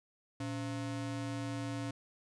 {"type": "ring-modulated tone", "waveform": "square", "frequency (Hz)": 199.1, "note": "G3", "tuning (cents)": 27, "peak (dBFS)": -34, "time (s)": [0.4, 1.91], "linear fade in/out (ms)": 5, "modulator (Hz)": 82.5, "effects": ["resampled to 22050 Hz"]}